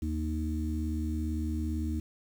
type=harmonic tone; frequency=77.78 Hz; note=D#2; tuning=in tune; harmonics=1 / 3 / 4; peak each=-31 / -36 / -36 dBFS; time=0.02-2 s; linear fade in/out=5 ms; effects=9-bit